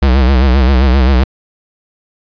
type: tone with vibrato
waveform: square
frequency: 65.41 Hz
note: C2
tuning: in tune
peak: -7 dBFS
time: 0.02-1.24 s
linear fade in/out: 5 ms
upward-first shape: sine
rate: 7.6 Hz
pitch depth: 110 cents each way
effects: resampled to 11025 Hz + 8-bit